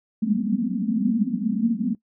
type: band-pass noise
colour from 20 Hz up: white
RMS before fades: -23 dBFS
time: 0.22-1.95 s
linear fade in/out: 5 ms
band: 190 to 250 Hz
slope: 96 dB/octave
effects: noise-tail reverb RT60 0.1 s tail -20 dB re dry